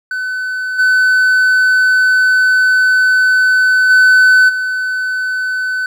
triangle tone with level steps, 1510 Hz, F#6, 35 cents sharp, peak -15 / -6 / -3 / -13 dBFS, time 0.11-5.86 s, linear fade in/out 2 ms, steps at 0.78 / 3.89 / 4.48 s, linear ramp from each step 20 ms, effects none

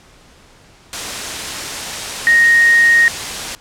sine tone in noise, 1864.7 Hz, A#6, in tune, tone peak -7 dBFS, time 2.27-3.08 s, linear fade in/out 0 ms, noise white, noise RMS -23 dBFS, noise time 0.93-3.55 s, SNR +13 dB, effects pink hiss -46 dBFS RMS until 3.6 s + low-pass 8000 Hz 12 dB/octave

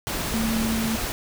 sine tone in noise, 224.1 Hz, A3, 32 cents sharp, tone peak -23 dBFS, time 0.34-0.96 s, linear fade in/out 0 ms, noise pink, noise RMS -28 dBFS, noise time 0.07-1.12 s, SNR +2 dB, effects none

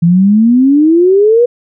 sine exponential sweep, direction up, 164.81 to 493.9 Hz, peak -4 dBFS, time 0.02-1.46 s, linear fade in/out 10 ms, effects none

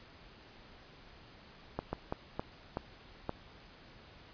slowing click train, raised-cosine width 1 ms, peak -20 dBFS, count 6, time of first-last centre 1.79-3.294 s, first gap 140 ms, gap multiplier 1.39, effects pink hiss -56 dBFS RMS until 4.33 s + resampled to 11025 Hz

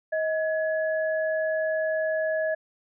sine tone pair together, 633 / 1690 Hz, D#5 / G#6, +30 / +30 cents, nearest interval octave + perfect fourth, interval 1700 cents, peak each -24 / -31 dBFS, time 0.12-2.55 s, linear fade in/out 10 ms, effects none

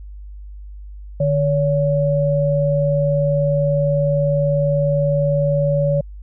sine tone pair together, 150 / 566.3 Hz, D3 / C#5, +37 / +37 cents, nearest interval octave + major seventh, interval 2300 cents, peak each -17 dBFS, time 1.2-6.01 s, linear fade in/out 5 ms, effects added 50 Hz sine -32 dBFS peak until 6.22 s

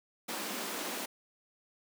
pink high-pass noise, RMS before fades -38 dBFS, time 0.28-1.06 s, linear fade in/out 10 ms, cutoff 190 Hz, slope 96 dB/octave, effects none

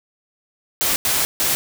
white noise bursts at uneven times, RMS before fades -19 dBFS, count 3, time 0.81-0.96 / 1.05-1.25 / 1.4-1.55 s, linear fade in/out 0 ms, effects none

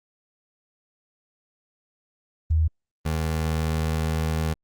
sine / 25% pulse tone pair in turn, 79.4 / 79.4 Hz, D#2 / D#2, +36 / +36 cents, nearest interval unison, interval 0 cents, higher neither, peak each -17 / -19 dBFS, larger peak first, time 2.5-2.68 / 3.05-4.54 s, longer second, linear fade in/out 10 ms, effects Opus 32 kbps

